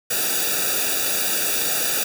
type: noise with comb filter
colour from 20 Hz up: white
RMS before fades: -22 dBFS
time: 0.1-2.04 s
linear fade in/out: 10 ms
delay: 0.95 ms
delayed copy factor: -1
effects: none